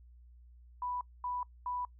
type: tone bursts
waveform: sine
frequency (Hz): 987.8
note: B5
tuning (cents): 0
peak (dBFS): -34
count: 3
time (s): 0.82-1.85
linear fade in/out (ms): 2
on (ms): 190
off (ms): 230
effects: noise-tail reverb RT60 0.1 s tail -23 dB re dry + added 60 Hz sine -54 dBFS peak until 1.99 s